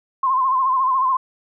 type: tone with vibrato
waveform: sine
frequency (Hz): 1046.5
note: C6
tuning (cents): 0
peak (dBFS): -15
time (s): 0.23-1.17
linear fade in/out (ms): 5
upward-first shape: sine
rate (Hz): 14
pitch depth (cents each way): 65
effects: none